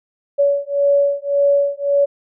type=beating tone pair; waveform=sine; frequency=565 / 566.8 Hz; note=C#5 / C#5; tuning=+33 / +38 cents; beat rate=1.8 Hz; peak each=-16 dBFS; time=0.38-2.06 s; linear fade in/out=20 ms; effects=none